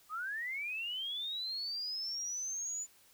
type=linear sweep; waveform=sine; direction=up; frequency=1194 to 7040 Hz; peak=-36 dBFS; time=0.09-2.87 s; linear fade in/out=50 ms; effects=white hiss -64 dBFS RMS until 3.13 s